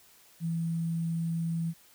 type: tone with sample-and-hold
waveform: sine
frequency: 165.8 Hz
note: E3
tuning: 10 cents sharp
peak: -28 dBFS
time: 0.4-1.74 s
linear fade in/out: 50 ms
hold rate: 8820 Hz
effects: white hiss -59 dBFS RMS until 1.94 s